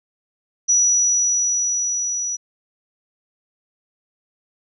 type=tone with level ramp; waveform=sine; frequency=5870 Hz; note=F#8; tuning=15 cents flat; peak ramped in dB=-12 to -22 dBFS; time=0.68-2.37 s; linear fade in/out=20 ms; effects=none